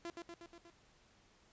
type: tone with echo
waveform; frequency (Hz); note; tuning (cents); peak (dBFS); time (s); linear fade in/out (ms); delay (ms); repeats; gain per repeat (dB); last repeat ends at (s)
sawtooth; 340.7; F4; -43; -38; 0.05-0.1; 0; 120; 5; -3; 0.7
effects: pink hiss -68 dBFS RMS until 1.52 s + resampled to 16000 Hz